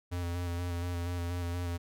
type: tone with vibrato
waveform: square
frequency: 87.31 Hz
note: F2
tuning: in tune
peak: -33 dBFS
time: 0.11-1.78 s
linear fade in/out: 20 ms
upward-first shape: square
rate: 4.2 Hz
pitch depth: 22 cents each way
effects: none